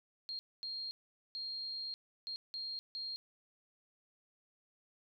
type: tone bursts at uneven times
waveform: sine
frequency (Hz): 4223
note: C8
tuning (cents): +15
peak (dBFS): -39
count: 6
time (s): 0.29-0.39 / 0.63-0.91 / 1.35-1.94 / 2.27-2.36 / 2.54-2.79 / 2.95-3.16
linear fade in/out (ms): 0
effects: none